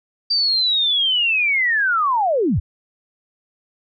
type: linear sweep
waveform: sine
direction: down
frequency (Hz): 4699 to 54.4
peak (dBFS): -15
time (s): 0.3-2.6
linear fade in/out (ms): 10
effects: none